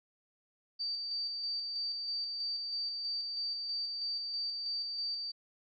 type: tone with tremolo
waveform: sine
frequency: 4630 Hz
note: D8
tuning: 25 cents flat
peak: -33 dBFS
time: 0.79-5.32 s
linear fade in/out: 20 ms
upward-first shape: square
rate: 3.1 Hz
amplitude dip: 30%
effects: none